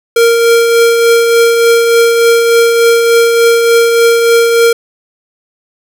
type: tone with tremolo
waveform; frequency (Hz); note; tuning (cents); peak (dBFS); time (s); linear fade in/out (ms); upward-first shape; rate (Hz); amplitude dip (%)
square; 464.7; A#4; -5; -4; 0.16-4.73; 5; triangle; 3.4; 40
effects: none